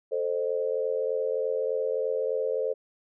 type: chord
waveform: sine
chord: A diminished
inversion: none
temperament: equal with one note detuned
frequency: 440 / 523.3 / 611.6 Hz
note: A4 / C5 / Eb5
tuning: 0 / 0 / -30 cents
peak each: -29 / -28 / -34 dBFS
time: 0.11-2.74 s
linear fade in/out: 20 ms
effects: none